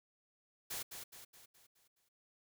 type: noise with echo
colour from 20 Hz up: white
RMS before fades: -42 dBFS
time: 0.7-0.83 s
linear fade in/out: 10 ms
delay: 210 ms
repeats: 6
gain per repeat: -6 dB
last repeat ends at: 2.09 s
effects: none